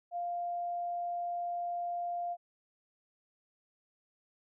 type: tone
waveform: sine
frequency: 698.5 Hz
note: F5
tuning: in tune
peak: -33 dBFS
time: 0.11-2.37 s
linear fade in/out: 50 ms
effects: none